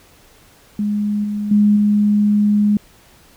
sine tone with level steps, 207.6 Hz, G#3, in tune, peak -16 / -19 / -9 / -11 dBFS, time 0.79-2.77 s, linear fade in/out 2 ms, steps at 1.24 / 1.51 / 1.76 s, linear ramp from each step 5 ms, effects pink hiss -49 dBFS RMS until 3.36 s

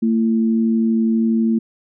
sine tone pair together, 225.4 / 337.7 Hz, A3 / E4, +42 / +42 cents, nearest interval perfect fifth, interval 700 cents, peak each -14 / -24 dBFS, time 0.02-1.59 s, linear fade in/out 10 ms, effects none

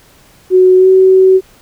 sine tone with pitch glide, 370 to 377.3 Hz, F#4 to F#4, 0 to +34 cents, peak -3 dBFS, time 0.5-1.41 s, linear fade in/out 50 ms, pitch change +34 cents, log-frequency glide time 0.77-0.88 s, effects pink hiss -45 dBFS RMS until 1.61 s

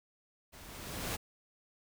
pink noise with level ramp, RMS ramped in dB -54 to -35 dBFS, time 0.52-1.17 s, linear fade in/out 20 ms, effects none

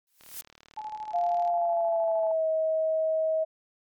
blue noise with exponential growth, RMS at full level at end -35 dBFS, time 0.07-0.41 s, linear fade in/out 1 ms, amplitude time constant 73 ms
click train, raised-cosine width 0.2 ms, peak -33 dBFS, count 49, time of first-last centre 0.21-1.476 s, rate 37.9 Hz
sine tone with tremolo, 858 Hz, A5, 44 cents flat, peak -32 dBFS, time 0.77-2.32 s, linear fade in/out 5 ms, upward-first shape square, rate 13 Hz, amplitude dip 50%
sine tone with pitch glide, 698.5 to 636.8 Hz, F5 to D#5, 0 to +40 cents, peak -23 dBFS, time 1.13-3.45 s, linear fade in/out 20 ms, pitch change -160 cents, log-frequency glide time 1.47-2.48 s
effects MP3 96 kbps

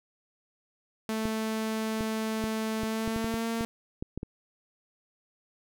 sawtooth tone with pitch glide, 220 to 228.4 Hz, A3 to A#3, 0 to -35 cents, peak -25 dBFS, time 1.09-3.65 s, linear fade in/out 0 ms, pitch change +65 cents, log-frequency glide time 2.84-3.47 s
clicks, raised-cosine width 3 ms, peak -21 dBFS, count 12, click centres 1.255 / 2.008 / 2.44 / 2.834 / 3.077 / 3.162 / 3.244 / 3.341 / 3.609 / 4.025 / 4.176 / 4.231 s
effects none

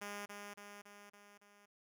5% pulse tone with echo, 204.3 Hz, G#3, 28 cents flat, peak -32 dBFS, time 0.01-0.26 s, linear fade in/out 10 ms, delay 280 ms, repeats 5, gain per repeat -4 dB, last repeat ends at 1.66 s, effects none

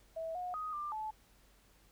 sine tone with pitch steps, 651 / 722 / 1250 / 1190 / 866 Hz, E5 / F#5 / D#6 / D6 / A5, -22 / -43 / +8 / +22 / -28 cents, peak -37 dBFS, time 0.16-1.11 s, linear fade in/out 10 ms, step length 190 ms, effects added 48 Hz sine -65 dBFS peak until 1.91 s + pink hiss -67 dBFS RMS until 1.91 s

